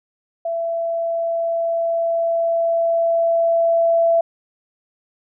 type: tone with level ramp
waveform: sine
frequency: 669 Hz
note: E5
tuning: 25 cents sharp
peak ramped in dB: -20 to -12 dBFS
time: 0.45-4.21 s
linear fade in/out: 5 ms
effects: none